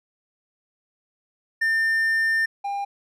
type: tone pair in turn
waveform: triangle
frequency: 1800 / 801.8 Hz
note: A6 / G5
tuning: +39 / +39 cents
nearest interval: octave + major second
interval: 1400 cents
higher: first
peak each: -17 / -23 dBFS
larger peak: first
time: 1.61-2.46 / 2.64-2.85 s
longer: first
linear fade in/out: 10 ms
effects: none